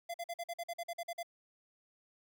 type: tone bursts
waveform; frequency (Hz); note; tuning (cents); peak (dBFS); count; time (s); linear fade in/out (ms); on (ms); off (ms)
square; 684; F5; -36; -38; 12; 0.09-1.231; 10; 52; 47
effects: none